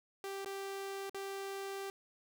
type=tone with dropouts; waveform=sawtooth; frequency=392 Hz; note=G4; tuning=in tune; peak=-36 dBFS; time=0.24-1.9 s; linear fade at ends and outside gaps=1 ms; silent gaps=0.447-0.459 / 1.096-1.145 s; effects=none